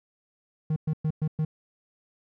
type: tone bursts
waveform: triangle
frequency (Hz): 155.56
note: D#3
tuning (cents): 0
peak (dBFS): -21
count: 5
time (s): 0.7-1.45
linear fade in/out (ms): 5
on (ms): 62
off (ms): 110
effects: none